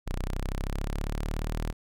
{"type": "linear sweep", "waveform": "sawtooth", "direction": "up", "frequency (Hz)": [30.3, 39.96], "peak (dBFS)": -25, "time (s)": [0.06, 1.73], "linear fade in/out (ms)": 20, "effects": []}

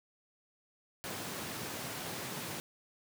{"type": "high-pass noise", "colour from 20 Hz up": "pink", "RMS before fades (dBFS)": -41, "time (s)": [1.04, 2.6], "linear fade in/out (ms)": 0, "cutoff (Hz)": 110, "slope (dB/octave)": 24, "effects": []}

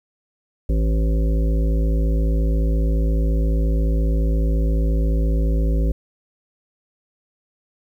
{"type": "harmonic tone", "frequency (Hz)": 54.4, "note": "A1", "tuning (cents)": -19, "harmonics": [1, 3, 5, 7, 9, 10], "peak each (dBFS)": [-16, -26, -30, -33, -35, -36], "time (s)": [0.69, 5.92], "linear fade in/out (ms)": 5, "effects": ["9-bit"]}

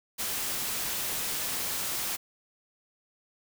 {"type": "noise", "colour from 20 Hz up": "white", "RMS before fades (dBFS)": -32, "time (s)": [0.18, 2.17], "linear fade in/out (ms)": 20, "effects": []}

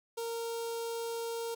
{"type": "tone with notch filter", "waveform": "sawtooth", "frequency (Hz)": 462.1, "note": "A#4", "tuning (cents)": -15, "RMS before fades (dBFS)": -37, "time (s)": [0.17, 1.55], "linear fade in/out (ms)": 10, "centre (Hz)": 1900, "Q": 0.83, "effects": ["12-bit"]}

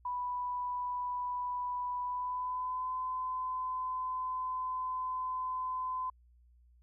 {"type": "tone with pitch glide", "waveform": "sine", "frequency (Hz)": [987.8, 1020.3], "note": ["B5", "C6"], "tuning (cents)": [0, -44], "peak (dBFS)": -33, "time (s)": [0.05, 6.1], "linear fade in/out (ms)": 5, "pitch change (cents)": 56, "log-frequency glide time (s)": [2.03, 2.93], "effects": ["added 60 Hz sine -60 dBFS peak until 6.82 s"]}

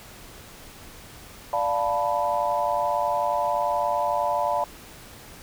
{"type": "chord", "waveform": "sine", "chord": "B half-diminished seventh", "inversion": "first", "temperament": "equal", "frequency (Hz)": [587.3, 698.5, 880, 987.8], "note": ["D5", "F5", "A5", "B5"], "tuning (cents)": [0, 0, 0, 0], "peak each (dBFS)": -27, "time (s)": [1.53, 4.64], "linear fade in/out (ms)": 2, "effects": ["pink hiss -45 dBFS RMS until 5.42 s"]}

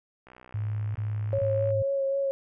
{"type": "click train", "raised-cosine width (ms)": 0.5, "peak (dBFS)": -34, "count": 91, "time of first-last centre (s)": [0.27, 1.705], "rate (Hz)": 62.7}
{"type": "tone bursts", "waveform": "sine", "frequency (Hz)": 105.4, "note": "G#2", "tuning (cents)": 26, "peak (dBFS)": -27, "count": 3, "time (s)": [0.54, 1.824], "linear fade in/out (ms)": 5, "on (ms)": 410, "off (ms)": 27}
{"type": "tone with vibrato", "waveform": "sine", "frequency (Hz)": 548, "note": "C#5", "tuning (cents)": -20, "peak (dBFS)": -24, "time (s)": [1.33, 2.31], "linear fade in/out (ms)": 0, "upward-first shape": "sine", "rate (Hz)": 3.8, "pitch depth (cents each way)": 18}
{"effects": []}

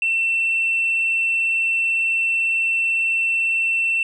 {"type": "tone", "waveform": "sine", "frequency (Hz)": 2691, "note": "E7", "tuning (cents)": 35, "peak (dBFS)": -16, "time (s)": [0.02, 4.03], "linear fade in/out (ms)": 2, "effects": ["tanh soft clip ceiling -13 dBFS"]}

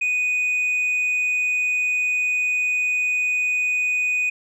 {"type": "tone", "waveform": "sine", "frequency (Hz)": 2485, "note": "D#7", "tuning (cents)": -3, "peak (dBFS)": -16, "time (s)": [0.01, 4.3], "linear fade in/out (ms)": 10, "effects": ["tanh soft clip ceiling -18 dBFS"]}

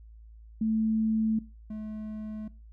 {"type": "tone pair in turn", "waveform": ["sine", "triangle"], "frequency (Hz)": [220, 215.2], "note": ["A3", "A3"], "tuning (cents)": [0, -38], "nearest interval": "unison", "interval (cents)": 38, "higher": "first", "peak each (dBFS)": [-24, -32], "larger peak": "first", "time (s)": [[0.61, 1.39], [1.7, 2.48]], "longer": "neither", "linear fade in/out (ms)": 5, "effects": ["noise-tail reverb RT60 0.3 s tail -19 dB re dry", "added 55 Hz sine -47 dBFS peak until 2.72 s"]}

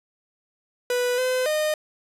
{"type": "tone with pitch steps", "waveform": "45% pulse", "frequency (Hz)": [493, 510, 613], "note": ["B4", "C5", "D#5"], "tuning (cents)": [-3, -44, -26], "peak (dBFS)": -21, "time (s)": [0.9, 1.74], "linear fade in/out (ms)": 2, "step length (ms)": 280, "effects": ["resampled to 32000 Hz", "9-bit"]}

